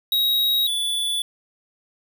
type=tone pair in turn; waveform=square; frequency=3809 / 3454 Hz; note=A#7 / A7; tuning=+37 / -33 cents; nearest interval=major second; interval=170 cents; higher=first; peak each=-18 / -22 dBFS; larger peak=first; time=0.12-0.67 / 0.67-1.22 s; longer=neither; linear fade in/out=2 ms; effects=none